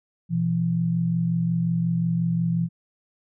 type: tone pair together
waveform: sine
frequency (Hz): 123.47 / 169.06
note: B2 / E3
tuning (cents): 0 / +44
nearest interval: perfect fourth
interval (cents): 544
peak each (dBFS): -27 / -21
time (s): 0.29-2.69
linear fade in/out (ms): 50
effects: none